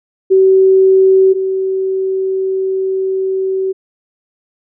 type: tone pair in turn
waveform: sine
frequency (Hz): 381.1 / 381.1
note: G4 / G4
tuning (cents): -49 / -49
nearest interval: unison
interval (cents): 0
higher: neither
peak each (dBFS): -5 / -13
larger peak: first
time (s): 0.3-1.34 / 1.34-3.73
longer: second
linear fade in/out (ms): 20
effects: none